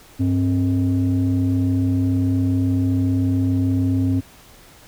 sine tone pair together, 99.5 / 265.6 Hz, G2 / C4, +26 / +26 cents, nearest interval octave + perfect fourth, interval 1700 cents, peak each -17 dBFS, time 0.19-4.21 s, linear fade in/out 20 ms, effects tanh soft clip ceiling -12 dBFS + pink hiss -47 dBFS RMS until 4.87 s

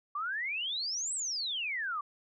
sine exponential two-way sweep, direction up then down, 1133 to 8180 to 1133 Hz, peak -32 dBFS, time 0.15-2.01 s, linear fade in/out 5 ms, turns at 1.14 s, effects none

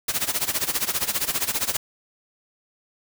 white noise with tremolo, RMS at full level -22 dBFS, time 0.08-1.77 s, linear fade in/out 5 ms, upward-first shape sine, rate 15 Hz, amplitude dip 85%, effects none

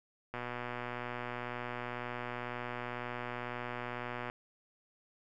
click train, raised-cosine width 0.5 ms, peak -24 dBFS, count 484, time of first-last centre 0.34-4.299 s, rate 122 Hz, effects none

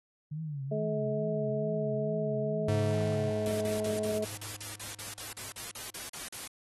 sine tone with vibrato, 146.83 Hz, D3, in tune, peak -34 dBFS, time 0.31-3.31 s, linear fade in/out 10 ms, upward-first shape triangle, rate 2.3 Hz, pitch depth 170 cents each way
harmonic tone, 213.6 Hz, G#3, 49 cents sharp, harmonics 1 / 2 / 3, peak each -36 / -34 / -33 dBFS, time 0.71-4.25 s, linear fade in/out 10 ms
square tone with exponential decay, 103.7 Hz, G#2, 2 cents flat, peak -28 dBFS, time 2.68-6.09 s, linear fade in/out 5 ms, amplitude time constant 740 ms
white noise bursts, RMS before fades -41 dBFS, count 16, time 3.46-6.475 s, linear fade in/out 0 ms, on 150 ms, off 41 ms
effects AAC 32 kbps

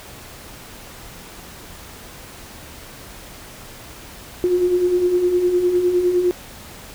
sine beating tone pair, 349.2 / 359 Hz, F4 / F4, 0 / +48 cents, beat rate 9.8 Hz, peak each -24 / -15 dBFS, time 4.44-6.31 s, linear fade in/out 0 ms, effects pink hiss -39 dBFS RMS until 6.94 s

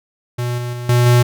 square tone with level steps, 121.7 Hz, B2, 25 cents flat, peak -19 / -22 / -25 / -11 / -9 dBFS, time 0.38-1.23 s, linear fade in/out 10 ms, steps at 0.58 / 0.73 / 0.89 / 1.06 s, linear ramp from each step 2 ms, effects none

